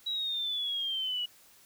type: exponential sweep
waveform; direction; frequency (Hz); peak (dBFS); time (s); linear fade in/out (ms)
sine; down; 3900 to 2908; -30; 0.06-1.26; 10
effects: white hiss -59 dBFS RMS until 1.65 s